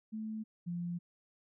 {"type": "tone pair in turn", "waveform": "sine", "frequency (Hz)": [218.1, 173.6], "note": ["A3", "F3"], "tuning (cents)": [-15, -10], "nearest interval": "major third", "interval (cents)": 395, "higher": "first", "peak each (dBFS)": [-37, -35], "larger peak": "second", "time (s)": [[0.12, 0.44], [0.66, 0.99]], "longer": "second", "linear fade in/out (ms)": 20, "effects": []}